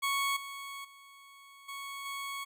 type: tone with level steps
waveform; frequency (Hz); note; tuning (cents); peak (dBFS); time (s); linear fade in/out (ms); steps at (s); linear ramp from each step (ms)
20% pulse; 1108.7; C#6; 0; -24 / -36 / -48 / -35 / -32; 0.02-2.45; 20; 0.36 / 0.84 / 1.68 / 2.05; 10
effects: none